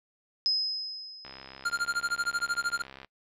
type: tone with exponential decay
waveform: sine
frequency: 5080 Hz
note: D#8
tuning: 35 cents sharp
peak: -21 dBFS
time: 0.46-1.8 s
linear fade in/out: 0 ms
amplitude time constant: 290 ms
type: click train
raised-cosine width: 0.3 ms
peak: -28 dBFS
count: 121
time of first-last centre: 1.25-3.046 s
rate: 66.8 Hz
type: tone with tremolo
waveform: square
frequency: 1400 Hz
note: F6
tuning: 4 cents sharp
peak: -25 dBFS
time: 1.65-2.82 s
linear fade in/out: 5 ms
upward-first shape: sine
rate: 13 Hz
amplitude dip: 100%
effects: noise-tail reverb RT60 0.1 s tail -25 dB re dry + low-pass 9000 Hz 12 dB/octave